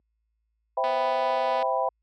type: chord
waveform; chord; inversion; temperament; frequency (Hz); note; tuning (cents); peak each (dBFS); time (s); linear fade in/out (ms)
sine; C major seventh; none; equal; 523.3 / 659.3 / 784 / 987.8; C5 / E5 / G5 / B5; 0 / 0 / 0 / 0; -28; 0.77-1.89; 5
type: click train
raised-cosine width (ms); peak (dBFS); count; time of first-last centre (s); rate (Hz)
0.3; -21; 196; 0.84-1.626; 248
effects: added 55 Hz sine -43 dBFS peak until 2.02 s + high-pass 300 Hz 12 dB/octave